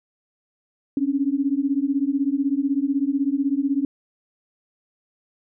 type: beating tone pair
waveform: sine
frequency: 270 / 286 Hz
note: C#4 / D4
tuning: -45 / -46 cents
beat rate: 16 Hz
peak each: -22 dBFS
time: 0.97-3.85 s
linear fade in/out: 2 ms
effects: none